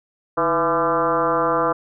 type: tone with frequency modulation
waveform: sine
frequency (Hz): 841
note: G#5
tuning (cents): +22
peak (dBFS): -16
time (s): 0.37-1.73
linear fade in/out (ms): 10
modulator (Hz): 173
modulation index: 2.9
effects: none